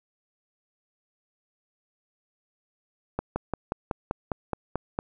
slowing click train, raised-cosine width 1 ms, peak -13 dBFS, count 10, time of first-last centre 3.19-4.989 s, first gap 170 ms, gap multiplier 1.04, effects none

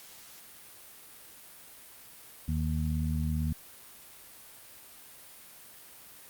harmonic tone, 77.78 Hz, D#2, in tune, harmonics 1 / 2 / 3, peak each -30 / -32 / -35 dBFS, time 2.48-3.53 s, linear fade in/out 5 ms, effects white hiss -51 dBFS RMS until 6.29 s + Opus 48 kbps

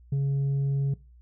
triangle tone with tanh clipping, 138.59 Hz, C#3, in tune, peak -23 dBFS, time 0.12-0.94 s, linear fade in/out 5 ms, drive 7 dB, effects noise-tail reverb RT60 0.3 s tail -20 dB re dry + added 60 Hz sine -50 dBFS peak until 1.21 s

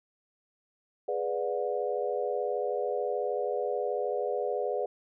sine chord, G# half-diminished seventh, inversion none, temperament equal with one note detuned, 415.3 / 493.9 / 587.3 / 721.4 Hz, G#4 / B4 / D5 / F#5, 0 / 0 / 0 / -44 cents, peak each -33 / -32 / -34 / -36 dBFS, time 1.08-4.86 s, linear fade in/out 5 ms, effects none

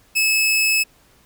sawtooth tone, 2594 Hz, E7, 28 cents flat, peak -12 dBFS, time 0.15-0.84 s, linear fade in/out 20 ms, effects pink hiss -55 dBFS RMS until 1.25 s

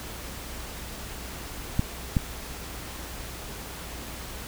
clicks, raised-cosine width 5 ms, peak -9 dBFS, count 2, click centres 1.794 / 2.168 s, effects added 60 Hz sine -42 dBFS peak until 4.47 s + pink hiss -39 dBFS RMS until 4.47 s

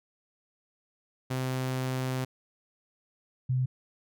sawtooth / sine tone pair in turn, 129.5 / 128.31 Hz, C3 / C3, -17 / -33 cents, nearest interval unison, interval 16 cents, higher first, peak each -25 / -24 dBFS, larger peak second, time 1.3-2.25 / 3.49-3.66 s, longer first, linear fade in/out 10 ms, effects none

